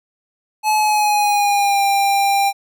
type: tone with pitch glide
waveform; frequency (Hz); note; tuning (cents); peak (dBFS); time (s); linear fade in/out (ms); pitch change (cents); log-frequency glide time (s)
square; 857 to 795; A5 to G5; -46 to +24; -14; 0.63-2.53; 50; -130; 0.75-1.83
effects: none